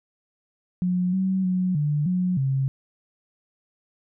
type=tone with pitch steps; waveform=sine; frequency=180.6 / 189.3 / 183.5 / 147.9 / 181.7 / 134.7 Hz; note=F#3 / F#3 / F#3 / D3 / F#3 / C#3; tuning=-42 / +40 / -14 / +13 / -31 / -49 cents; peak=-20 dBFS; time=0.82-2.68 s; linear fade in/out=0 ms; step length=310 ms; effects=none

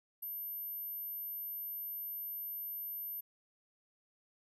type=tone; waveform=sine; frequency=13000 Hz; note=G#9; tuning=38 cents flat; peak=-39 dBFS; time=0.22-3.21 s; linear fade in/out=10 ms; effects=none

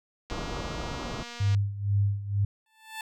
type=click train; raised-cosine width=0.2 ms; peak=-24 dBFS; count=298; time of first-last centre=0.3-1.548 s; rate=238 Hz
type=low-pass noise; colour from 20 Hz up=pink; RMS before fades=-35 dBFS; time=0.31-1.23 s; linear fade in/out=2 ms; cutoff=1400 Hz; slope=96 dB/octave
type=tone with tremolo; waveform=sine; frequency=100.8 Hz; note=G2; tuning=49 cents sharp; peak=-20 dBFS; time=1.4-2.45 s; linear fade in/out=5 ms; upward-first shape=sine; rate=2.1 Hz; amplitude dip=80%
type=tone with exponential growth; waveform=15% pulse; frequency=880 Hz; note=A5; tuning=in tune; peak=-26 dBFS; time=2.66-3.01 s; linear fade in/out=2 ms; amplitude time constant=76 ms
effects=none

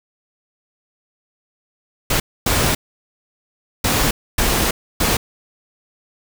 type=noise bursts at uneven times; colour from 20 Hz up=pink; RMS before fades=-17 dBFS; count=5; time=2.1-2.2 / 2.46-2.75 / 3.84-4.11 / 4.38-4.71 / 5-5.17 s; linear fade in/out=5 ms; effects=none

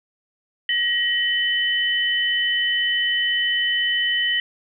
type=tone pair together; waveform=sine; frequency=1900 / 3018 Hz; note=A#6 / F#7; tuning=+33 / +34 cents; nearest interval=minor sixth; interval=801 cents; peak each=-21 dBFS; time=0.69-4.4 s; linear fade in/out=2 ms; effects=none

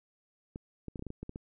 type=clicks; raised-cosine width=3 ms; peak=-27 dBFS; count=10; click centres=0.559 / 0.883 / 0.958 / 0.994 / 1.024 / 1.067 / 1.104 / 1.23 / 1.294 / 1.359 s; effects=none

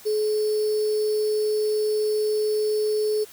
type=tone with sample-and-hold; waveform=sine; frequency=426.4 Hz; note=G#4; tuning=46 cents sharp; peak=-20 dBFS; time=0.05-3.25 s; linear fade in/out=20 ms; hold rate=4900 Hz; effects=white hiss -47 dBFS RMS until 3.32 s

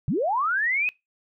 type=linear sweep; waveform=sine; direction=up; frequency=110 to 2564 Hz; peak=-21 dBFS; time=0.08-0.89 s; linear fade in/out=0 ms; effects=noise-tail reverb RT60 0.2 s tail -23 dB re dry

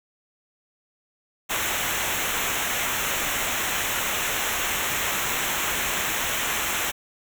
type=noise with comb filter; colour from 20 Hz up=pink; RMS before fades=-26 dBFS; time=1.49-6.92 s; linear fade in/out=20 ms; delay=0.21 ms; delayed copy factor=-0.8; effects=none

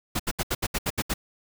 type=noise bursts; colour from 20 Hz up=pink; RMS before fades=-26 dBFS; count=9; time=0.15-1.14 s; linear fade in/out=10 ms; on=46 ms; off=72 ms; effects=none

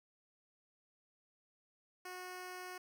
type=tone; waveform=10% pulse; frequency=365.1 Hz; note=F#4; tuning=23 cents flat; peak=-37 dBFS; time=2.05-2.78 s; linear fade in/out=5 ms; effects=none

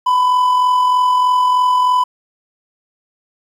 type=tone with amplitude modulation; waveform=triangle; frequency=1000 Hz; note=B5; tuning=21 cents sharp; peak=-7 dBFS; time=0.06-2.04 s; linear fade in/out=10 ms; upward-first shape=sine; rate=43.2 Hz; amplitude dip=35%; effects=8-bit

